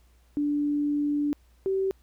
sine tone pair in turn, 291.9 / 384.6 Hz, D4 / G4, -10 / -33 cents, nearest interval perfect fourth, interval 477 cents, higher second, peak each -23 dBFS, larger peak neither, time 0.37-1.33 / 1.66-1.91 s, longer first, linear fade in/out 0 ms, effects added 60 Hz sine -57 dBFS peak until 2.02 s + pink hiss -67 dBFS RMS until 2.02 s

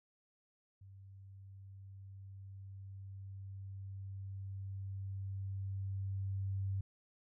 sine tone with level ramp, 97.2 Hz, G2, 14 cents flat, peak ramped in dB -53 to -34 dBFS, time 0.81-6.81 s, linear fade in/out 5 ms, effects none

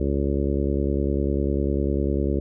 harmonic tone, 70 Hz, C#2, 18 cents sharp, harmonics 1 / 2 / 3 / 4 / 5 / 6 / 7 / 8, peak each -24 / -30 / -29 / -29 / -28 / -30 / -35 / -35 dBFS, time 0-2.4 s, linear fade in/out 5 ms, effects none

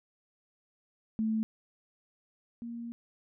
sine tone pair in turn, 220 / 234.4 Hz, A3 / A#3, 0 / +10 cents, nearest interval minor second, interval 110 cents, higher second, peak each -27 / -37 dBFS, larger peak first, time 1.19-1.43 / 2.62-2.92 s, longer second, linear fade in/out 0 ms, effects none

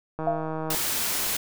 click train, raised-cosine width 1 ms, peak -18 dBFS, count 89, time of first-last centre 0.19-0.747 s, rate 158 Hz
sine tone with exponential decay, 681 Hz, F5, 44 cents flat, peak -18 dBFS, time 0.27-0.56 s, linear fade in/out 2 ms, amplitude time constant 62 ms
white noise, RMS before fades -27 dBFS, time 0.7-1.37 s, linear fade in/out 5 ms
effects none

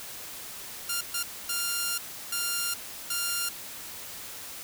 5% pulse tone bursts at uneven times, 1396.9 Hz, F6, in tune, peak -16 dBFS, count 5, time 0.89-1.01 / 1.14-1.23 / 1.49-1.98 / 2.32-2.74 / 3.1-3.49 s, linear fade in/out 5 ms, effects white hiss -41 dBFS RMS until 4.63 s

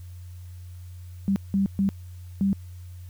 sine tone bursts at uneven times, 196 Hz, G3, in tune, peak -19 dBFS, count 4, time 1.28-1.36 / 1.54-1.66 / 1.79-1.89 / 2.41-2.53 s, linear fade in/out 0 ms, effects added 89 Hz sine -38 dBFS peak until 3.09 s + white hiss -59 dBFS RMS until 3.09 s

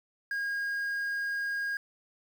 triangle tone with quantisation, 1629 Hz, G#6, 34 cents flat, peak -28 dBFS, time 0.31-1.77 s, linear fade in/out 2 ms, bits 9, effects none

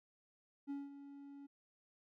triangle tone with ADSR envelope, 281 Hz, C#4, 24 cents sharp, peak -37 dBFS, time 0.67-1.47 s, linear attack 33 ms, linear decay 190 ms, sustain -12 dB, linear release 14 ms, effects none

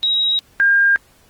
sine tone pair in turn, 3822 / 1607 Hz, A#7 / G6, +43 / +43 cents, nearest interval octave + minor third, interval 1500 cents, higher first, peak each -14 / -10 dBFS, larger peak second, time 0.03-0.39 / 0.6-0.96 s, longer neither, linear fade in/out 0 ms, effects pink hiss -53 dBFS RMS until 1.29 s + Opus 24 kbps

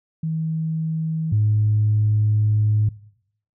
sine tone pair in turn, 160 / 106.39 Hz, D#3 / G#2, +49 / +42 cents, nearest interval perfect fifth, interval 707 cents, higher first, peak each -21 / -14 dBFS, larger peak second, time 0.23-1.32 / 1.32-2.89 s, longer second, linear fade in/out 5 ms, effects noise-tail reverb RT60 0.7 s tail -20 dB re dry + tanh soft clip ceiling -10 dBFS

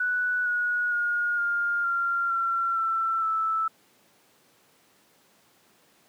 sine tone with pitch steps, 1480 / 1455.4 / 1431.2 / 1407.5 / 1384.1 / 1361.1 / 1338.5 / 1316.2 Hz, F#6 / F#6 / F6 / F6 / F6 / F6 / E6 / E6, 0 / -29 / +42 / +13 / -16 / -45 / +26 / -3 cents, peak -23 dBFS, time 0-3.68 s, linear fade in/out 5 ms, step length 460 ms, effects pink hiss -61 dBFS RMS until 6.08 s + high-pass 200 Hz 12 dB/octave

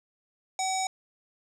square tone with low-pass filter, 760 Hz, F#5, 46 cents sharp, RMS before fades -29 dBFS, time 0.59-0.87 s, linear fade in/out 2 ms, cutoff 7300 Hz, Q 6.8, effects none

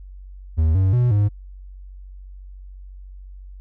triangle tone with pitch steps, 79.3 / 94.9 / 122.7 / 102.8 Hz, D#2 / F#2 / B2 / G#2, +33 / +44 / -11 / -17 cents, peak -12 dBFS, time 0.57-1.29 s, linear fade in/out 20 ms, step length 180 ms, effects added 47 Hz sine -36 dBFS peak until 3.6 s

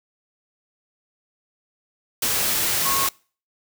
sine tone in noise, 1092 Hz, C#6, 26 cents flat, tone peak -24 dBFS, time 2.85-3.07 s, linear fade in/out 5 ms, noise white, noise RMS -22 dBFS, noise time 2.22-3.09 s, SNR -5 dB, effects noise-tail reverb RT60 0.4 s tail -25 dB re dry

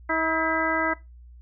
harmonic tone with a mistuned harmonic, 321.3 Hz, E4, 44 cents flat, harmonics 1 / 2 / 3 / 4 / 5 / 6, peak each -29 / -29 / -29 / -29 / -29 / -29 dBFS, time 0.09-0.94 s, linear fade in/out 10 ms, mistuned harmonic 6, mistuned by +62 cents, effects noise-tail reverb RT60 0.2 s tail -17 dB re dry + added 60 Hz sine -44 dBFS peak until 1.41 s

